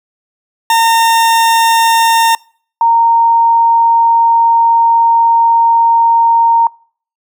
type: tone pair in turn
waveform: 40% pulse / sine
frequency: 913 / 924.1 Hz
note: A#5 / A#5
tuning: -36 / -15 cents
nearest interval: unison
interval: 21 cents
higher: second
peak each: -6 dBFS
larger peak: neither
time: 0.7-2.35 / 2.81-6.67 s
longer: second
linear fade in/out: 2 ms
effects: noise-tail reverb RT60 0.5 s tail -26 dB re dry